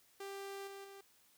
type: tone with level steps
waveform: sawtooth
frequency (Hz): 394.4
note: G4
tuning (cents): +11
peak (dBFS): -40 / -44 / -48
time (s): 0.2-1.01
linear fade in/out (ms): 5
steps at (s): 0.67 / 0.84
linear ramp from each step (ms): 5
effects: white hiss -69 dBFS RMS until 1.37 s